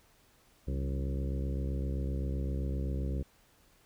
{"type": "harmonic tone with a mistuned harmonic", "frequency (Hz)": 67.7, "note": "C#2", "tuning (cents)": -40, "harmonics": [1, 2, 3, 4, 5, 6, 7, 8], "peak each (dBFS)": [-32, -38, -42, -44, -46, -48, -49, -50], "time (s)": [0.67, 3.23], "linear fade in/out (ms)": 10, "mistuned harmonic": 3, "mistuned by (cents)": -69, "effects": ["pink hiss -65 dBFS RMS until 3.85 s"]}